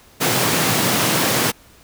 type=high-pass noise; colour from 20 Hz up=pink; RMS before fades=-18 dBFS; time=0.2-1.52 s; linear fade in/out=20 ms; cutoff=110 Hz; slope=48 dB/octave; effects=pink hiss -49 dBFS RMS until 1.83 s